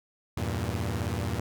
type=chord; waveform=sawtooth; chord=E diminished; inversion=none; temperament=equal; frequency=82.41 / 98 / 116.54 Hz; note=E2 / G2 / Bb2; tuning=0 / 0 / 0 cents; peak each=-29 dBFS; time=0.37-1.4 s; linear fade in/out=5 ms; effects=none